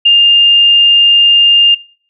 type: tone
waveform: sine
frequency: 2809 Hz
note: F7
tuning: 9 cents sharp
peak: -3 dBFS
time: 0.05-1.75 s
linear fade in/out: 10 ms
effects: noise-tail reverb RT60 0.5 s tail -24 dB re dry